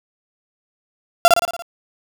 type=tone with echo; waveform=35% pulse; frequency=687 Hz; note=F5; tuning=29 cents flat; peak=-4 dBFS; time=1.25-1.28 s; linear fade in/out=0 ms; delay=57 ms; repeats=6; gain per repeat=-4 dB; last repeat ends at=1.622 s; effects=none